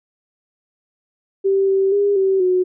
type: tone with pitch steps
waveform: sine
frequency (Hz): 389.8 / 387.2 / 404.5 / 384.5 / 366.2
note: G4 / G4 / G#4 / G4 / F#4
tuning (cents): -10 / -21 / -46 / -33 / -18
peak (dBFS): -13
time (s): 1.44-2.64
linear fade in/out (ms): 20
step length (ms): 240
effects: none